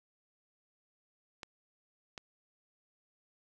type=clicks; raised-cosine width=0.2 ms; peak=-25 dBFS; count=2; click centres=1.432 / 2.178 s; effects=none